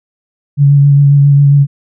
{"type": "tone with vibrato", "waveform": "sine", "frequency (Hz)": 141.8, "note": "C#3", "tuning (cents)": 40, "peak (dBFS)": -3, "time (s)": [0.57, 1.67], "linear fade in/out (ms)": 50, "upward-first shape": "sine", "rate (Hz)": 7.4, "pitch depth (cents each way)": 19, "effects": []}